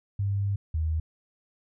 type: tone pair in turn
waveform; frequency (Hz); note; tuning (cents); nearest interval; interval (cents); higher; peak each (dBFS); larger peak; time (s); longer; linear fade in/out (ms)
sine; 99.8 / 79.21; G2 / D#2; +32 / +32; major third; 400; first; -24 / -24; neither; 0.19-0.56 / 0.74-1; first; 5
effects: none